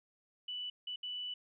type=tone bursts at uneven times; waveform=sine; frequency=2971 Hz; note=F#7; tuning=6 cents sharp; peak=-38 dBFS; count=3; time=0.48-0.7 / 0.87-0.96 / 1.03-1.34 s; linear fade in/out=5 ms; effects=none